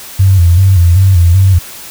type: tone with vibrato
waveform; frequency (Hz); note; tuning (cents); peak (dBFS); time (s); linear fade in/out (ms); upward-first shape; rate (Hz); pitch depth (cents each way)
sine; 90.9; F#2; -30; -3; 0.19-1.59; 10; square; 2.6; 94
effects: white hiss -29 dBFS RMS until 1.9 s